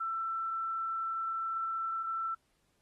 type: tone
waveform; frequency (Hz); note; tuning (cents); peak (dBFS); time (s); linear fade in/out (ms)
sine; 1336; E6; +23; -32; 0-2.35; 10
effects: pink hiss -75 dBFS RMS until 2.81 s + AAC 32 kbps